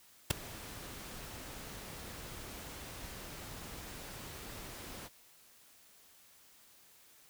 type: noise with ADSR envelope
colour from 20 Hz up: pink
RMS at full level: -25 dBFS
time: 0.3-5.09 s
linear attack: 9 ms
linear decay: 6 ms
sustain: -22 dB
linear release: 32 ms
effects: white hiss -62 dBFS RMS until 7.29 s